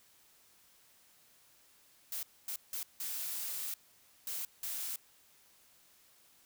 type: noise bursts at uneven times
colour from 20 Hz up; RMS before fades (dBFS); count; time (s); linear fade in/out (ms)
blue; -39; 6; 2.12-2.23 / 2.48-2.56 / 2.73-2.83 / 3-3.74 / 4.27-4.45 / 4.63-4.96; 2
effects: white hiss -65 dBFS RMS until 6.45 s